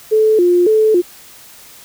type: tone with vibrato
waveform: sine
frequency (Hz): 392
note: G4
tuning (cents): 0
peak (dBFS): -8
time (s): 0.11-1.02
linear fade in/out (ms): 20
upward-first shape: square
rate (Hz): 1.8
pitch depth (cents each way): 180
effects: white hiss -40 dBFS RMS until 1.84 s